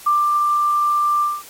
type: tone with ADSR envelope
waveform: sine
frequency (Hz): 1184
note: D6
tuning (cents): +14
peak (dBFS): -12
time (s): 0.06-1.43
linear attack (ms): 10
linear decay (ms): 180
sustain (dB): -2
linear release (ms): 210
effects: white hiss -40 dBFS RMS until 1.49 s + MP3 64 kbps